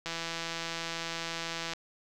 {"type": "click train", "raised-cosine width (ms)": 0.2, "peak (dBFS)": -18, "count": 279, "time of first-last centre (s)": [0.06, 1.735], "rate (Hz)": 166, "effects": []}